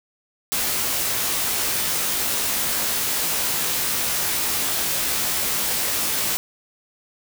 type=noise with comb filter; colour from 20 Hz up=white; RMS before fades=-23 dBFS; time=0.52-6.37 s; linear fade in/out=0 ms; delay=18 ms; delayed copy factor=+0.7; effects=none